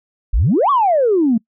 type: exponential two-way sweep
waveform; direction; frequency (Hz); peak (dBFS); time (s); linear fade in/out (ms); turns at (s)
sine; up then down; 39.48 to 1172 to 214; -10; 0.33-1.38; 10; 0.7
effects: noise-tail reverb RT60 0.1 s tail -26 dB re dry + tanh soft clip ceiling -6 dBFS